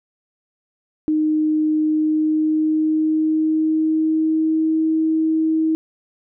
sine tone with pitch glide, 308.9 to 318.1 Hz, D#4 to D#4, -12 to +38 cents, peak -15 dBFS, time 1.08-5.75 s, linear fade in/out 0 ms, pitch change +50 cents, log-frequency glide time 1.83-4.84 s, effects none

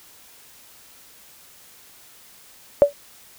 sine tone with exponential decay, 573 Hz, D5, 43 cents flat, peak -4 dBFS, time 2.82-2.93 s, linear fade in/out 0 ms, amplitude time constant 22 ms, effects white hiss -49 dBFS RMS until 3.38 s

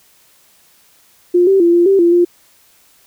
sine tone with pitch steps, 353.5 / 387.8 / 342 / 346.1 / 390.3 / 342.8 / 349.8 Hz, F4 / G4 / F4 / F4 / G4 / F4 / F4, +21 / -19 / -36 / -16 / -8 / -32 / +3 cents, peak -7 dBFS, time 1.34-2.25 s, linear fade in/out 10 ms, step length 130 ms, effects white hiss -51 dBFS RMS until 3.06 s

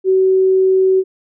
sine tone, 378.1 Hz, F#4, 38 cents sharp, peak -9 dBFS, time 0.04-1.04 s, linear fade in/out 50 ms, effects none

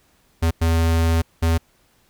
square tone bursts at uneven times, 82.41 Hz, E2, in tune, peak -16 dBFS, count 3, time 0.42-0.51 / 0.61-1.22 / 1.42-1.58 s, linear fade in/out 10 ms, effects pink hiss -60 dBFS RMS until 2.09 s

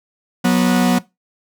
45% pulse tone pair together, 183.1 / 244.7 Hz, F#3 / B3, -18 / -16 cents, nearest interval perfect fourth, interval 502 cents, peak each -15 dBFS, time 0.44-0.99 s, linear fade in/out 10 ms, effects noise-tail reverb RT60 0.2 s tail -19 dB re dry

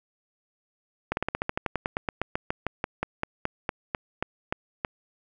slowing click train, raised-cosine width 0.5 ms, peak -11 dBFS, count 26, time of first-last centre 1.12-4.848 s, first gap 51 ms, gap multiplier 1.08, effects none

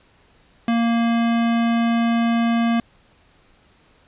square tone, 232.2 Hz, A#3, 7 cents flat, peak -17 dBFS, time 0.68-2.8 s, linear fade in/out 2 ms, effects pink hiss -56 dBFS RMS until 4.07 s + resampled to 8000 Hz

